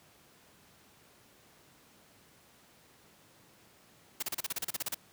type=noise bursts; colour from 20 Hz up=white; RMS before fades=-34 dBFS; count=13; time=4.2-4.946 s; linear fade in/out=5 ms; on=26 ms; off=34 ms; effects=pink hiss -61 dBFS RMS until 5.12 s + high-pass 100 Hz 12 dB/octave